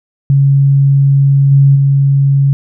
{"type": "tone with level steps", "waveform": "sine", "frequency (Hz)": 138.59, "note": "C#3", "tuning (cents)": 0, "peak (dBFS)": [-5, -3, -6], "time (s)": [0.3, 2.53], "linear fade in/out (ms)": 0, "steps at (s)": [1.51, 1.75], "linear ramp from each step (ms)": 10, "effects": []}